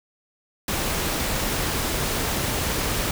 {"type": "noise", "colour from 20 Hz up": "pink", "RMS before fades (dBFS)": -25, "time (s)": [0.68, 3.11], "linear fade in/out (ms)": 2, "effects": []}